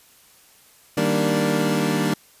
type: chord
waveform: 25% pulse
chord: Eb major seventh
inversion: none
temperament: equal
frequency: 155.56 / 196 / 233.1 / 293.7 Hz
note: Eb3 / G3 / Bb3 / D4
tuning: 0 / 0 / 0 / 0 cents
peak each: -21 dBFS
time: 0.97-2.14 s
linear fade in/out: 5 ms
effects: white hiss -53 dBFS RMS until 2.4 s + resampled to 32000 Hz